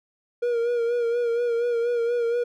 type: tone with vibrato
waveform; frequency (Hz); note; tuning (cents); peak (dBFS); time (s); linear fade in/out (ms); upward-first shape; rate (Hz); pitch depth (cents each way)
triangle; 473.3; A#4; +26; -19; 0.42-2.44; 10; sine; 4.2; 41
effects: none